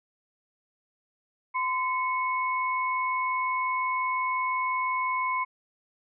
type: tone pair together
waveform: sine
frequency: 1025.7 / 2200 Hz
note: C6 / C#7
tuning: -35 / -14 cents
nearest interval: octave + minor second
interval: 1321 cents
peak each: -26 / -31 dBFS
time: 1.54-5.45 s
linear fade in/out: 20 ms
effects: none